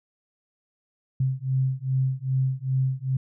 sine beating tone pair, 130.5 / 133 Hz, C3 / C3, -4 / +29 cents, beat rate 2.5 Hz, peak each -25 dBFS, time 1.2-3.17 s, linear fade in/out 5 ms, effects none

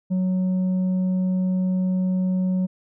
sine tone with tanh clipping, 185 Hz, F#3, in tune, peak -20 dBFS, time 0.1-2.67 s, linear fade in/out 20 ms, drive 4 dB, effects none

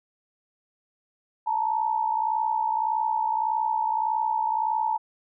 sine tone pair together, 875.3 / 937 Hz, A5 / A#5, -9 / +9 cents, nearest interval minor second, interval 118 cents, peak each -24 / -27 dBFS, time 1.46-4.98 s, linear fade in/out 20 ms, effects none

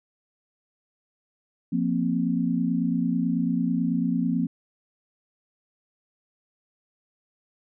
sine chord, F suspended fourth, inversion none, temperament just, 174.61 / 232.8 / 261.9 Hz, F3 / Bb3 / C4, 0 / -2 / +2 cents, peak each -26 dBFS, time 1.72-4.47 s, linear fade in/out 10 ms, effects none

